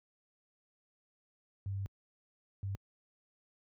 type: tone bursts at uneven times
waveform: sine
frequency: 98.1 Hz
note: G2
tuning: 2 cents sharp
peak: -34 dBFS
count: 2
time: 1.66-1.86 / 2.63-2.75 s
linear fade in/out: 0 ms
effects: high-pass 60 Hz 12 dB/octave